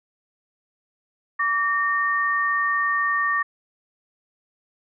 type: tone pair together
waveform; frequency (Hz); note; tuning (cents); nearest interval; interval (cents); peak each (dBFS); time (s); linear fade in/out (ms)
sine; 1154.1 / 1834; D6 / A#6; -31 / -29; minor sixth; 802; -22; 1.39-3.43; 10
effects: none